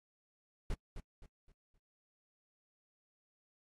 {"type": "noise with echo", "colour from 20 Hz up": "brown", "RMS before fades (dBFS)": -35, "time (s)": [0.7, 0.74], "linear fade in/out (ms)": 2, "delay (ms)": 260, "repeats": 4, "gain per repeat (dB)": -9, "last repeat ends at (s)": 1.78, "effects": ["noise-tail reverb RT60 0.1 s tail -25 dB re dry", "AAC 32 kbps"]}